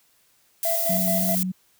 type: noise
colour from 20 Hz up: violet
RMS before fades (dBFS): -25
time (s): 0.63-1.43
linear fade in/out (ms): 0
type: tone with tremolo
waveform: triangle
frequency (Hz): 668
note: E5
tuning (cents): +23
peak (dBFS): -22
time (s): 0.65-1.35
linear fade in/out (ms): 2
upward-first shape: square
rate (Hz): 4.7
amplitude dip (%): 55
type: tone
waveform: sine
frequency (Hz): 185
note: F#3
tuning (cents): 0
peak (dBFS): -24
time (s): 0.89-1.52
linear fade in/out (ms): 10
effects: white hiss -62 dBFS RMS until 1.79 s